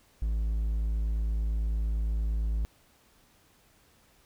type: tone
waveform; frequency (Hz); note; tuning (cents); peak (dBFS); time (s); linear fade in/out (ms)
triangle; 54.4; A1; -19; -24; 0.22-2.65; 0
effects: pink hiss -63 dBFS RMS until 4.25 s